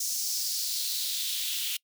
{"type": "noise with high-pass filter sweep", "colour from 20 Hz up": "white", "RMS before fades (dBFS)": -31, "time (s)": [0, 1.77], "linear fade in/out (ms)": 5, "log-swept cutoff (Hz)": [5900, 3000], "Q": 3, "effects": ["noise-tail reverb RT60 0.1 s tail -25 dB re dry"]}